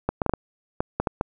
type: clicks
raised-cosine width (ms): 1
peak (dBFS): -8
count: 9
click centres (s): 0.09 / 0.218 / 0.263 / 0.295 / 0.337 / 0.805 / 1 / 1.072 / 1.211
effects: none